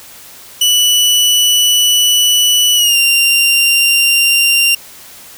sawtooth tone with pitch glide, 2960 to 2778 Hz, F#7 to F7, 0 to -10 cents, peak -5 dBFS, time 0.61-4.75 s, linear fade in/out 5 ms, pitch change -110 cents, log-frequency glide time 2.75-2.97 s, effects white hiss -36 dBFS RMS until 5.37 s

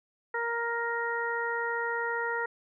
harmonic tone, 467.5 Hz, A#4, 5 cents sharp, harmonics 1 / 2 / 3 / 4, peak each -34 / -34 / -34 / -34 dBFS, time 0.34-2.46 s, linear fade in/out 5 ms, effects none

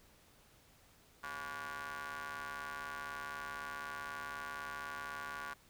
sawtooth ring-modulated tone, 148 Hz, D3, 14 cents sharp, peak -35 dBFS, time 1.23-5.54 s, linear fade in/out 10 ms, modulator 1290 Hz, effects pink hiss -65 dBFS RMS until 5.69 s

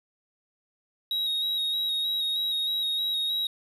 triangle tone with vibrato, 3799 Hz, A#7, 32 cents sharp, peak -24 dBFS, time 1.11-3.47 s, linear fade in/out 2 ms, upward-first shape square, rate 3.2 Hz, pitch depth 21 cents each way, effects none

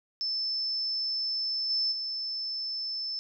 sine tone with level steps, 5274 Hz, E8, in tune, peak -28 / -25 / -31 dBFS, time 0.21-3.19 s, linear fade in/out 0 ms, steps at 1.69 / 1.91 s, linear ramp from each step 20 ms, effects none

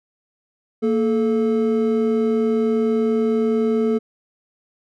triangle tone pair together, 230.3 / 434.7 Hz, A#3 / A4, -21 / -21 cents, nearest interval major seventh, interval 1100 cents, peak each -17 dBFS, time 0.82-3.99 s, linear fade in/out 20 ms, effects none

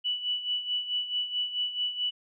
sine tone with tremolo, 2960 Hz, F#7, in tune, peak -25 dBFS, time 0.04-2.11 s, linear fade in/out 20 ms, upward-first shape sine, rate 4.6 Hz, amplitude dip 70%, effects none

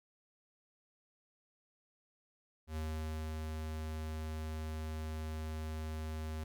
square tone with ADSR envelope, 78.4 Hz, D#2, 14 cents sharp, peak -37 dBFS, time 2.67-6.44 s, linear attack 94 ms, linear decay 550 ms, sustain -2 dB, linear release 5 ms, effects none

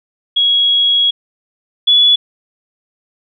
sine tone pair in turn, 3322 / 3415 Hz, G#7 / G#7, 0 / +48 cents, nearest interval unison, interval 48 cents, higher second, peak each -9 / -6 dBFS, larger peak second, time 0.36-1.11 / 1.87-2.16 s, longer first, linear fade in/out 10 ms, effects none

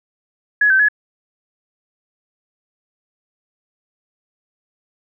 sine tone with pitch steps, 1684 / 1547 / 1693 Hz, G#6 / G6 / G#6, +24 / -23 / +33 cents, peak -10 dBFS, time 0.61-0.886 s, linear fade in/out 5 ms, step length 92 ms, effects none

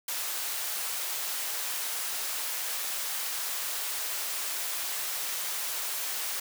white high-pass noise, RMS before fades -33 dBFS, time 0.08-6.4 s, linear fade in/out 5 ms, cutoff 590 Hz, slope 12 dB/octave, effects none

